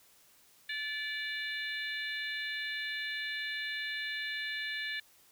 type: harmonic tone with a mistuned harmonic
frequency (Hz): 580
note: D5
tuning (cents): -22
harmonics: 3 / 4 / 5 / 6 / 7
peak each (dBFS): -37 / -42 / -45 / -42 / -46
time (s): 0.69-5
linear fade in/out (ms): 5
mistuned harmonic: 6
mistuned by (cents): +43
effects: white hiss -63 dBFS RMS until 5.31 s